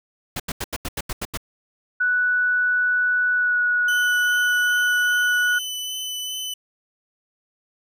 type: noise bursts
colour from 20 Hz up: pink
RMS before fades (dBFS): -27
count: 9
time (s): 0.36-1.374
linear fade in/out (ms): 5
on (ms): 38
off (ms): 84
type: tone with pitch glide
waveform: sine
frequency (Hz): 1480 to 1462.2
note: F#6 to F#6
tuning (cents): 0 to -21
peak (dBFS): -17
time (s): 2-5.59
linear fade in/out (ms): 10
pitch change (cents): -21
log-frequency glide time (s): 3.34-3.61
type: tone with vibrato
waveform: sawtooth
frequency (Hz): 3011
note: F#7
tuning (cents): +30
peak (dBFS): -24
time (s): 3.88-6.54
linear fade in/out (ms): 5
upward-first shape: sine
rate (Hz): 2.5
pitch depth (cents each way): 12
effects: none